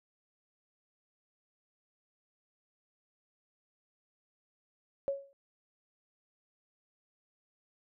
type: tone with exponential decay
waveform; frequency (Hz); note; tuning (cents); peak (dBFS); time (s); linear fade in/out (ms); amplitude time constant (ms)
sine; 554; C#5; -1; -26; 5.08-5.33; 0; 54
effects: none